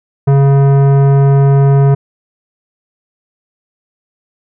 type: tone with tanh clipping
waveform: sine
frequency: 138.59 Hz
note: C#3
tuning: in tune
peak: -7 dBFS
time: 0.27-1.95 s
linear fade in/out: 10 ms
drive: 15 dB
effects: none